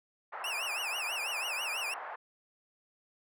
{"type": "band-pass noise", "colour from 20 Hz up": "pink", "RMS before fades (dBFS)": -42, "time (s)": [0.32, 2.16], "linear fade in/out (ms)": 10, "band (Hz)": [700, 1600], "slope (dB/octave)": 24}
{"type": "tone with vibrato", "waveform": "40% pulse", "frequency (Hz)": 2637, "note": "E7", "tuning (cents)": 0, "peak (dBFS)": -33, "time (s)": [0.44, 1.94], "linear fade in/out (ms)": 2, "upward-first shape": "triangle", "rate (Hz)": 6.1, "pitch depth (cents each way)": 210}
{"effects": []}